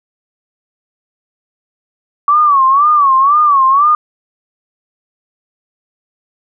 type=tone with vibrato; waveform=sine; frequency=1133 Hz; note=C#6; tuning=37 cents sharp; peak=-6 dBFS; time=2.28-3.95 s; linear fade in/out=2 ms; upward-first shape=sine; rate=2 Hz; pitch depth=130 cents each way; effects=none